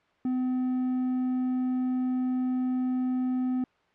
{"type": "tone", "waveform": "triangle", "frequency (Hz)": 254.3, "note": "C4", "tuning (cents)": -49, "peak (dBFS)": -23, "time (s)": [0.25, 3.64], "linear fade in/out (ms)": 2, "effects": ["white hiss -65 dBFS RMS until 3.94 s", "low-pass 2000 Hz 12 dB/octave"]}